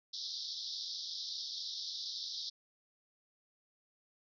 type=band-pass noise; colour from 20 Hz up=white; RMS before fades=-42 dBFS; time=0.13-2.5 s; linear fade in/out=10 ms; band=3500 to 5500 Hz; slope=96 dB/octave; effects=none